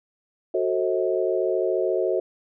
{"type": "chord", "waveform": "sine", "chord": "F# diminished seventh", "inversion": "none", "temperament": "just", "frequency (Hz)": [370, 444, 532.8, 639.4], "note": ["F#4", "A4", "C5", "Eb5"], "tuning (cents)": [0, 16, 31, 47], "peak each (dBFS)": [-24, -27, -27, -27], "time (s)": [0.54, 2.2], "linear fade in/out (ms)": 5, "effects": []}